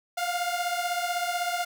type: beating tone pair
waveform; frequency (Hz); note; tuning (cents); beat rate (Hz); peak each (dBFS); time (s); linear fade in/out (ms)
sawtooth; 698.5 / 714.5; F5 / F5; 0 / +39; 16; -25 / -27; 0.17-1.65; 10
effects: none